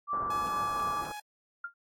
sine tone with tremolo, 1168 Hz, D6, 10 cents flat, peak -28 dBFS, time 0.07-1.05 s, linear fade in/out 50 ms, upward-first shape sine, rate 4.2 Hz, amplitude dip 25%
white low-pass noise, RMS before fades -41 dBFS, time 0.13-1.12 s, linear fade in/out 2 ms, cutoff 1400 Hz, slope 48 dB/octave
sawtooth tone with pitch glide, 845 to 837.7 Hz, G#5 to G#5, +30 to +15 cents, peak -35 dBFS, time 0.3-1.2 s, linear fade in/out 5 ms, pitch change -15 cents, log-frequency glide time 0.55-0.85 s
sine tone with exponential decay, 1396.9 Hz, F6, in tune, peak -31 dBFS, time 1.64-1.74 s, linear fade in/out 5 ms, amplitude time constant 21 ms
effects AAC 64 kbps

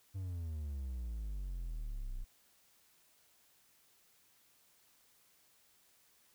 triangle exponential sweep, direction down, 97.9 to 30 Hz, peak -36 dBFS, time 0.14-2.25 s, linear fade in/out 20 ms, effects white hiss -69 dBFS RMS until 6.34 s

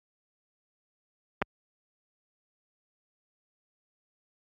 clicks, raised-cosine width 0.5 ms, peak -12 dBFS, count 2, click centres 1.418 / 1.423 s, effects high-pass 60 Hz 12 dB/octave + AAC 32 kbps

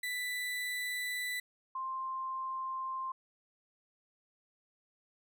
35% pulse / sine tone pair in turn, 1984 / 1051 Hz, B6 / C6, +7 / +7 cents, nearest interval major seventh, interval 1100 cents, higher first, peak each -33 / -35 dBFS, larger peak first, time 0.03-1.4 / 1.75-3.12 s, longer neither, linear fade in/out 5 ms, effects none

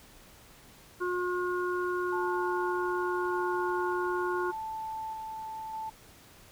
harmonic tone, 359 Hz, F4, 48 cents sharp, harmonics 1 / 3 / 4, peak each -30 / -35 / -36 dBFS, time 1-4.52 s, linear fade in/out 20 ms
sine tone with tremolo, 880 Hz, A5, in tune, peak -34 dBFS, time 2.12-5.9 s, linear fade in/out 10 ms, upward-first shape square, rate 0.83 Hz, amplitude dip 25%
effects pink hiss -55 dBFS RMS until 6.51 s

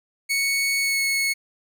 sawtooth tone with pitch glide, 2217 to 2195 Hz, C#7 to C#7, 0 to -18 cents, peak -17 dBFS, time 0.29-1.34 s, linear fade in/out 20 ms, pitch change -18 cents, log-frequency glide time 0.8-1.01 s, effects none

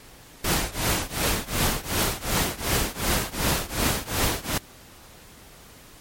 pink noise with tremolo, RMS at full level -21 dBFS, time 0.44-4.58 s, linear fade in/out 5 ms, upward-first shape triangle, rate 2.7 Hz, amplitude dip 95%, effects pink hiss -48 dBFS RMS until 6 s + MP3 64 kbps

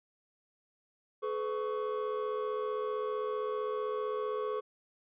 triangle tone cluster, 428.5 / 504 / 1112 Hz, A4 / B4 / C#6, -46 / +35 / +5 cents, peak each -32 / -35 / -37 dBFS, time 1.22-4.61 s, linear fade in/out 20 ms, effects tanh soft clip ceiling -21 dBFS + resampled to 8000 Hz

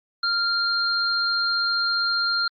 sine tone pair together, 1392 / 4195 Hz, F6 / C8, -6 / +4 cents, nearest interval octave + perfect fifth, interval 1910 cents, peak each -23 dBFS, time 0.23-2.48 s, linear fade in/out 5 ms, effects Opus 48 kbps

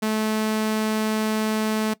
sawtooth tone, 217 Hz, A3, 24 cents flat, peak -17 dBFS, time 0.02-1.94 s, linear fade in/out 10 ms, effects noise-tail reverb RT60 0.1 s tail -18 dB re dry

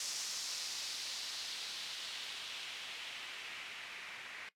blue noise with low-pass filter sweep, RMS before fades -44 dBFS, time 0-4.49 s, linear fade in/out 2 ms, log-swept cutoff 5800 to 2100 Hz, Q 2, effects noise-tail reverb RT60 0.1 s tail -18 dB re dry

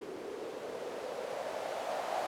violet noise with low-pass filter sweep, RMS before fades -39 dBFS, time 0.01-2.27 s, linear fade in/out 10 ms, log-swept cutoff 390 to 720 Hz, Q 4.3, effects none

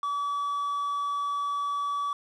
triangle tone with quantisation, 1145 Hz, D6, 44 cents flat, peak -25 dBFS, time 0.03-2.13 s, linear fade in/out 2 ms, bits 8, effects low-pass 7000 Hz 12 dB/octave

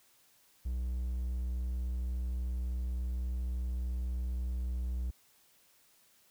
triangle tone, 61.74 Hz, B1, in tune, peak -30 dBFS, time 0.65-5.11 s, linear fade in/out 10 ms, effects white hiss -66 dBFS RMS until 6.3 s

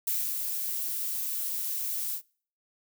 violet noise with ADSR envelope, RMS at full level -28 dBFS, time 0.07-2.22 s, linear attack 5 ms, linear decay 250 ms, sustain -4 dB, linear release 80 ms, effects noise-tail reverb RT60 0.5 s tail -26 dB re dry

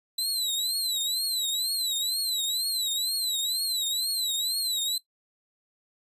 sawtooth tone with vibrato, 3989 Hz, B7, 17 cents sharp, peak -23 dBFS, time 0.18-4.98 s, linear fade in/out 5 ms, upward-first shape triangle, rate 2.1 Hz, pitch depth 150 cents each way, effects noise-tail reverb RT60 0.1 s tail -17 dB re dry + resampled to 32000 Hz

